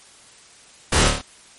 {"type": "noise with echo", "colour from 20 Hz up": "pink", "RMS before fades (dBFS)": -18, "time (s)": [0.92, 1.08], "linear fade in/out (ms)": 5, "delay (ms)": 27, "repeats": 5, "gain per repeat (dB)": -3, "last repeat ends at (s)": 1.215, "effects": ["white hiss -48 dBFS RMS until 1.58 s", "MP3 48 kbps"]}